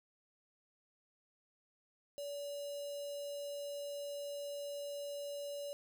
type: tone with notch filter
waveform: square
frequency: 573 Hz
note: D5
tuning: 43 cents flat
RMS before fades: -43 dBFS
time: 2.18-5.73 s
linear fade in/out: 0 ms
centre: 1700 Hz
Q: 1.1
effects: none